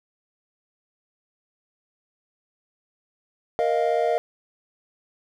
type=chord; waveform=triangle; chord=Bb suspended fourth; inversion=none; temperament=equal with one note detuned; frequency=468.6 / 622.3 / 698.5 Hz; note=Bb4 / Eb5 / F5; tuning=+9 / 0 / 0 cents; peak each=-22 dBFS; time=3.59-4.18 s; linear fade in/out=0 ms; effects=none